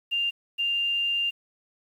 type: tone pair in turn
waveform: sine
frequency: 2795 / 2795 Hz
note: F7 / F7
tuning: +1 / +1 cents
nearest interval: unison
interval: 0 cents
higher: neither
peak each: -23 dBFS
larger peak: neither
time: 0.11-0.31 / 0.58-1.31 s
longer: second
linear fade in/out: 20 ms
effects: 9-bit